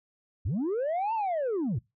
sine linear two-way sweep, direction up then down, 68.4 to 923 to 90.7 Hz, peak -24 dBFS, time 0.45-1.79 s, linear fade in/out 10 ms, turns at 1.14 s, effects noise-tail reverb RT60 0.2 s tail -22 dB re dry + tanh soft clip ceiling -25 dBFS

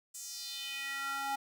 square tone with high-pass filter sweep, 275.5 Hz, C#4, 11 cents flat, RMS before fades -39 dBFS, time 0.14-1.36 s, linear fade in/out 10 ms, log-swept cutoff 7600 to 840 Hz, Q 3, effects none

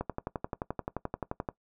click train, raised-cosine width 1 ms, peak -18 dBFS, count 18, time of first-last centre 0.01-1.488 s, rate 11.5 Hz, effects noise-tail reverb RT60 0.1 s tail -19 dB re dry

